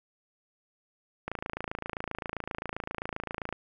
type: click train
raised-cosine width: 0.5 ms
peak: -18 dBFS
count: 63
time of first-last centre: 1.28-3.526 s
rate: 27.6 Hz
effects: none